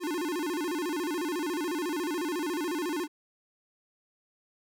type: tone with vibrato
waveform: square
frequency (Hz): 325.6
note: E4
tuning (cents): -21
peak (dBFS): -30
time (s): 0-3.08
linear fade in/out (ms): 50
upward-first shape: square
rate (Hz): 14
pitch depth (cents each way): 160
effects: none